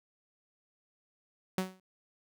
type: tone with exponential decay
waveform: sawtooth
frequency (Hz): 186.9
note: F#3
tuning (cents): +18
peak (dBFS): -22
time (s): 1.58-1.8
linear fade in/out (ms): 2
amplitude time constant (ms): 47
effects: none